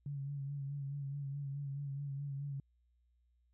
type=tone with vibrato; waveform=sine; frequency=140.3 Hz; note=C#3; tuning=21 cents sharp; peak=-38 dBFS; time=0.06-2.6 s; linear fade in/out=2 ms; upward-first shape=sine; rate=4.7 Hz; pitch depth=40 cents each way; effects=added 60 Hz sine -70 dBFS peak until 3.53 s